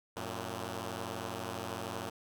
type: tone pair together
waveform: 5% pulse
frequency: 92.5 / 113.55 Hz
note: F#2 / A#2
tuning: 0 / -45 cents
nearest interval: major third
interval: 355 cents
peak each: -29 / -29 dBFS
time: 0.16-2.1 s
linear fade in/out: 10 ms
effects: none